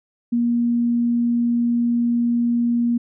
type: tone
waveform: sine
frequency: 237.3 Hz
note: A#3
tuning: 31 cents sharp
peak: -16 dBFS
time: 0.32-2.98 s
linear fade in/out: 10 ms
effects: none